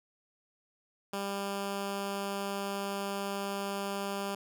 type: tone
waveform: 10% pulse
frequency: 198.7 Hz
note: G3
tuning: 24 cents sharp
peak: -25 dBFS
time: 1.13-4.35 s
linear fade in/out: 5 ms
effects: none